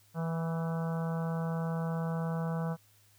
harmonic tone with a mistuned harmonic, 164.3 Hz, E3, 5 cents flat, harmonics 1 / 3 / 4 / 5 / 6 / 7 / 8 / 9, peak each -31 / -41 / -43 / -45 / -47 / -48 / -49 / -50 dBFS, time 0.14-2.77 s, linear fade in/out 50 ms, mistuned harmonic 9, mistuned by +28 cents, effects added 103 Hz sine -65 dBFS peak until 3.18 s + white hiss -65 dBFS RMS until 3.18 s

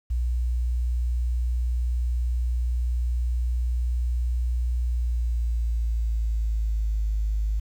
sine tone with pitch glide, 60.5 to 52.67 Hz, B1 to G#1, -35 to +25 cents, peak -21 dBFS, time 0.1-7.6 s, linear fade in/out 10 ms, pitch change -240 cents, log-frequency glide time 4.79-7.09 s, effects tanh soft clip ceiling -17 dBFS + 9-bit

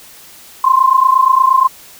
sine tone pair together, 1035.5 / 1064 Hz, C6 / C6, -18 / +29 cents, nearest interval unison, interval 47 cents, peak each -10 dBFS, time 0.64-1.68 s, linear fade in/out 5 ms, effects white hiss -39 dBFS RMS until 1.99 s

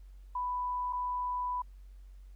sine tone with dropouts, 992 Hz, B5, 7 cents sharp, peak -31 dBFS, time 0.35-1.62 s, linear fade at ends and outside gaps 5 ms, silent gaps 0.927-0.931 s, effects added 47 Hz sine -48 dBFS peak until 2.35 s + pink hiss -73 dBFS RMS until 2.35 s

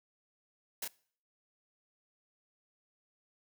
white noise with echo, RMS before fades -37 dBFS, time 0.82-0.85 s, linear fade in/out 5 ms, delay 29 ms, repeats 1, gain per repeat -3 dB, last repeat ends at 0.879 s, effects noise-tail reverb RT60 0.5 s tail -22 dB re dry + high-pass 150 Hz 12 dB/octave

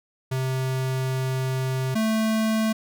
square tone pair in turn, 130.81 / 220 Hz, C3 / A3, 0 / 0 cents, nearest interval major sixth, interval 900 cents, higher second, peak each -24 / -21 dBFS, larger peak second, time 0.31-1.95 / 1.95-2.73 s, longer first, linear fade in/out 10 ms, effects none

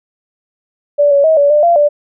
sine tone with pitch steps, 580 / 564 / 637 / 572 / 596 / 686 / 587 Hz, D5 / C#5 / D#5 / D5 / D5 / F5 / D5, -22 / +30 / +41 / -46 / +25 / -31 / -1 cents, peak -6 dBFS, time 0.98-1.89 s, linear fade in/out 20 ms, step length 130 ms, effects none

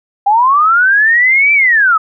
sine linear two-way sweep, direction up then down, 784 to 2349 to 1242 Hz, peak -6 dBFS, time 0.26-1.98 s, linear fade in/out 10 ms, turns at 1.53 s, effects none

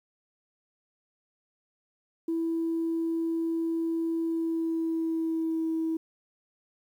sine tone with pitch glide, 329.6 to 323.4 Hz, E4 to E4, 0 to -33 cents, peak -25 dBFS, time 2.28-5.97 s, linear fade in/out 5 ms, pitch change -33 cents, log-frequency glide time 4.23-5.67 s, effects tanh soft clip ceiling -22 dBFS + 10-bit

